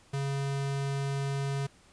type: tone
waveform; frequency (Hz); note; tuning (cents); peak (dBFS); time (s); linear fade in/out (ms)
square; 138.59; C#3; 0; -30; 0.13-1.67; 10
effects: pink hiss -60 dBFS RMS until 1.92 s + resampled to 22050 Hz